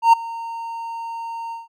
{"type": "tone with ADSR envelope", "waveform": "triangle", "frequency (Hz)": 920, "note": "A#5", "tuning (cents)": -23, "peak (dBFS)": -4, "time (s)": [0.02, 1.68], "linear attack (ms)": 110, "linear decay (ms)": 9, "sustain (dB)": -21, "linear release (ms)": 160, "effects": []}